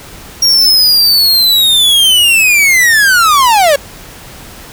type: linear sweep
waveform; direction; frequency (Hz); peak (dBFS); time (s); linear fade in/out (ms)
45% pulse; down; 5620 to 542; -5; 0.42-3.76; 5
effects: pink hiss -32 dBFS RMS until 4.72 s